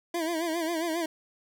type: tone with vibrato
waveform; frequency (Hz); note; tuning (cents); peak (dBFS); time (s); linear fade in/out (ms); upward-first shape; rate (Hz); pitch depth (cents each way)
25% pulse; 330.4; E4; +4; -24; 0.14-1.06; 5; sine; 7.4; 90
effects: none